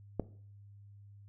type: click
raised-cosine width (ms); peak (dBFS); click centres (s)
2; -18; 0.197
effects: noise-tail reverb RT60 0.5 s tail -17 dB re dry + added 101 Hz sine -52 dBFS peak until 1.28 s